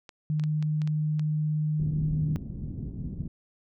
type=clicks; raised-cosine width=0.2 ms; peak=-26 dBFS; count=7; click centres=0.092 / 0.397 / 0.438 / 0.626 / 0.818 / 0.875 / 1.195 s
type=tone; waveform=sine; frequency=152.8 Hz; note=D#3; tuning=31 cents flat; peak=-24 dBFS; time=0.3-2.36 s; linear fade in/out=0 ms
type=low-pass noise; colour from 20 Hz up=white; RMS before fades=-35 dBFS; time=1.79-3.28 s; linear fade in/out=5 ms; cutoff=220 Hz; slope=24 dB/octave
effects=none